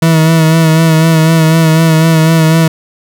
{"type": "tone with vibrato", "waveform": "40% pulse", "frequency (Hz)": 161.1, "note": "E3", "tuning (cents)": -39, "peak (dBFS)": -4, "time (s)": [0.02, 2.68], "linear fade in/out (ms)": 5, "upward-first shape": "sine", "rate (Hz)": 4, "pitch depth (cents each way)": 34, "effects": []}